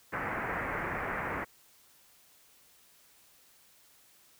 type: low-pass noise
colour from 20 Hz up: white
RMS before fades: -35 dBFS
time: 0.12-1.45 s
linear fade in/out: 20 ms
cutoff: 2100 Hz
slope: 48 dB/octave
effects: white hiss -62 dBFS RMS until 4.39 s